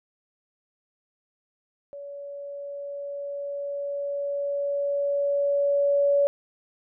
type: tone with level ramp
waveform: sine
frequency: 567 Hz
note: C#5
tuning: 39 cents sharp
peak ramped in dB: -36 to -17 dBFS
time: 1.93-6.27 s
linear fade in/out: 0 ms
effects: none

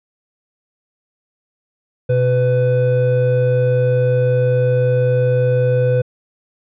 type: tone pair together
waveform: triangle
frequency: 125.4 / 500 Hz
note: B2 / B4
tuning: +27 / +21 cents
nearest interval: 2 octaves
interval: 2394 cents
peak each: -13 dBFS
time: 2.09-6.02 s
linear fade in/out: 10 ms
effects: resampled to 8000 Hz

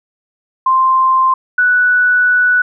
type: tone pair in turn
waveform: sine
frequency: 1046.5 / 1480 Hz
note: C6 / F#6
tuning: 0 / 0 cents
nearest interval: tritone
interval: 600 cents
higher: second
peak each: -8 dBFS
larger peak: neither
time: 0.66-1.34 / 1.58-2.62 s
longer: second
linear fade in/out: 5 ms
effects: none

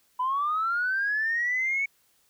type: linear sweep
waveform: sine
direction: up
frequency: 987.8 to 2238 Hz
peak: -23 dBFS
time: 0.19-1.86 s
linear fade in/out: 10 ms
effects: tanh soft clip ceiling -19 dBFS + white hiss -66 dBFS RMS until 2.29 s

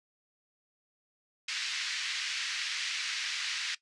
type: band-pass noise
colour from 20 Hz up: pink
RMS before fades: -35 dBFS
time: 1.48-3.75 s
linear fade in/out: 5 ms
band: 1800 to 5800 Hz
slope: 24 dB/octave
effects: noise-tail reverb RT60 0.1 s tail -17 dB re dry + resampled to 24000 Hz

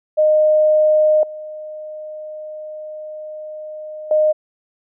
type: tone with level steps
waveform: sine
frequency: 615 Hz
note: D#5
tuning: 20 cents flat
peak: -10 / -28 / -11 dBFS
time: 0.17-4.33 s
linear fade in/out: 20 ms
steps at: 1.23 / 4.11 s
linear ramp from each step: 2 ms
effects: none

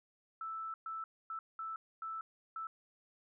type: tone bursts at uneven times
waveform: sine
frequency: 1319 Hz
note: E6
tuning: 1 cent sharp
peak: -39 dBFS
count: 6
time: 0.41-0.74 / 0.86-1.04 / 1.3-1.39 / 1.59-1.76 / 2.02-2.21 / 2.56-2.67 s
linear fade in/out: 2 ms
effects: none

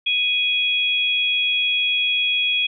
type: tone pair together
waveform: sine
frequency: 2489 / 3322 Hz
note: D#7 / G#7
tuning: 0 / 0 cents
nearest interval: perfect fourth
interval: 500 cents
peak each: -20 dBFS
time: 0.06-2.67 s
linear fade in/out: 10 ms
effects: none

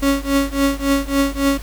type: tone with tremolo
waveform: 35% pulse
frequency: 277.2 Hz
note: C#4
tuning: in tune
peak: -10 dBFS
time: 0.02-1.58 s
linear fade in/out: 10 ms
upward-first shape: triangle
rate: 3.6 Hz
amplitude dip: 100%
effects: added 50 Hz sine -27 dBFS peak until 1.62 s + pink hiss -38 dBFS RMS until 1.62 s

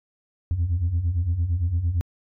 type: beating tone pair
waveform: sine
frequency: 80 / 88.8 Hz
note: D#2 / F2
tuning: +49 / +29 cents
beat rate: 8.8 Hz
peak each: -25 / -20 dBFS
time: 0.51-2.01 s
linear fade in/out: 0 ms
effects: tanh soft clip ceiling -17 dBFS

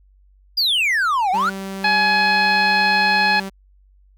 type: exponential two-way sweep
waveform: triangle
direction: down then up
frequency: 4978 to 718 to 1511 Hz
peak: -14 dBFS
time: 0.57-1.5 s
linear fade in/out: 10 ms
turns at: 1.31 s
type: tone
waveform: sawtooth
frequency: 193.7 Hz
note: G3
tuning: 20 cents flat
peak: -23 dBFS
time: 1.33-3.5 s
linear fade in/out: 20 ms
type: harmonic tone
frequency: 843 Hz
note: G#5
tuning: 26 cents sharp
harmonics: 1 / 2 / 3 / 4 / 5 / 6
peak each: -18 / -18 / -21 / -32 / -23 / -35 dBFS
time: 1.84-3.4 s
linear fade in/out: 5 ms
effects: added 48 Hz sine -50 dBFS peak until 4.17 s

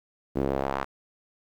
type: tone with band-pass filter sweep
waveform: sawtooth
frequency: 67.9 Hz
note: C#2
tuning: 35 cents flat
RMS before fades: -28 dBFS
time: 0.35-0.85 s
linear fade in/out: 20 ms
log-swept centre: 320 to 1200 Hz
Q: 1.5
effects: 9-bit

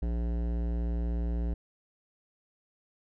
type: tone with hard clipping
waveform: sine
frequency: 58.27 Hz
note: A#1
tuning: in tune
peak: -30 dBFS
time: 0.02-1.54 s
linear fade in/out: 5 ms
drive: 16 dB
effects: none

